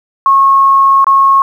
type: tone with dropouts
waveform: sine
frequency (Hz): 1091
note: C#6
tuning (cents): -28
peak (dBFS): -4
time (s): 0.26-1.42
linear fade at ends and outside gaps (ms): 1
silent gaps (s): 1.044-1.068
effects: 7-bit